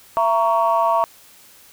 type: chord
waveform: sine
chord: A# diminished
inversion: second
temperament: just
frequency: 671.3 / 932.3 / 1118.8 Hz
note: E5 / A#5 / C#6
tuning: +31 / 0 / +16 cents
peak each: -18 / -18 / -19 dBFS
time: 0.17-1.04 s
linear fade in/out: 0 ms
effects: tanh soft clip ceiling -7 dBFS + white hiss -48 dBFS RMS until 1.72 s